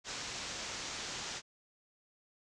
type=low-pass noise; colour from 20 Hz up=white; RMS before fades=-42 dBFS; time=0.04-1.42 s; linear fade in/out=50 ms; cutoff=7100 Hz; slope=48 dB/octave; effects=none